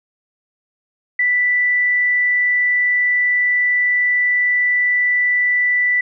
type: tone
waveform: sine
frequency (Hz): 1975.5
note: B6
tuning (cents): 0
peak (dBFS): -13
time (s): 1.19-6.01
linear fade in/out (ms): 5
effects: none